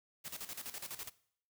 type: noise with tremolo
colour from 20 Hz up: white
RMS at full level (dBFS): -43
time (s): 0.24-1.1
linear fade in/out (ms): 20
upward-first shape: square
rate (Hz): 12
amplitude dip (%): 75
effects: noise-tail reverb RT60 0.6 s tail -19 dB re dry